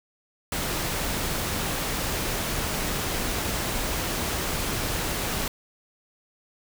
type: noise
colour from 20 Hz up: pink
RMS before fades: -28 dBFS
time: 0.52-5.48 s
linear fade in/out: 2 ms
effects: none